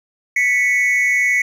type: tone pair together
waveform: triangle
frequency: 1975.1 / 2217 Hz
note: B6 / C#7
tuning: 0 / 0 cents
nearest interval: major second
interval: 200 cents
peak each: -15 / -14 dBFS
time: 0.36-1.42 s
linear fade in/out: 5 ms
effects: none